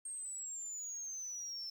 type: exponential sweep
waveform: sine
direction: down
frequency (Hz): 8560 to 5310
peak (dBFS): -39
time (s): 0.05-1.7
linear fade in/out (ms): 5
effects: tanh soft clip ceiling -39 dBFS + 11-bit